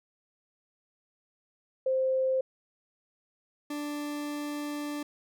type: tone pair in turn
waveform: sine / 40% pulse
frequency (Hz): 523.3 / 293.7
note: C5 / D4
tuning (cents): 0 / 0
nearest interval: minor seventh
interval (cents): 1000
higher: first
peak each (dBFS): -24 / -32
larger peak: first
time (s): 1.86-2.41 / 3.7-5.03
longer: second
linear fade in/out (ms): 5
effects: none